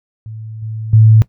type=tone with level steps; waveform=sine; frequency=110 Hz; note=A2; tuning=in tune; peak=-26 / -21 / -4 dBFS; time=0.26-1.22 s; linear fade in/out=0 ms; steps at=0.62 / 0.93 s; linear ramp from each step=5 ms; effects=noise-tail reverb RT60 0.1 s tail -18 dB re dry